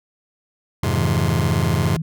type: chord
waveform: sawtooth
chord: F minor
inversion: none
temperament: just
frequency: 87.31 / 104.77 / 130.96 Hz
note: F2 / Ab2 / C3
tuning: 0 / +16 / +2 cents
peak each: -18 dBFS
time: 0.83-1.97 s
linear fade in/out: 5 ms
type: tone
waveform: sine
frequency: 160 Hz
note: D#3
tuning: 49 cents sharp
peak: -21 dBFS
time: 0.97-2.02 s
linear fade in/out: 5 ms
effects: none